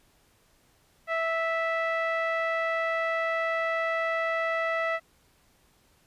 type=tone with low-pass filter; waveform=sawtooth; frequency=657 Hz; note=E5; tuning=6 cents flat; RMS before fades=-28 dBFS; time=1.07-5 s; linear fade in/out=50 ms; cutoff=2000 Hz; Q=2.7; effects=pink hiss -64 dBFS RMS until 6.06 s + resampled to 32000 Hz